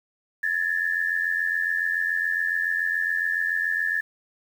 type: tone pair together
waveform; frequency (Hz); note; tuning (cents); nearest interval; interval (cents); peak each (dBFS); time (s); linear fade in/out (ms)
sine; 1700 / 1787.1; G#6 / A6; +40 / +26; minor second; 86; -25; 0.43-4.01; 5
effects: 8-bit